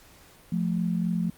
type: tone pair together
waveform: sine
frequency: 174.61 / 218.3 Hz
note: F3 / A3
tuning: 0 / -13 cents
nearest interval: major third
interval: 387 cents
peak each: -25 / -29 dBFS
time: 0.52-1.3 s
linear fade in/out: 5 ms
effects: pink hiss -54 dBFS RMS until 1.37 s + Opus 48 kbps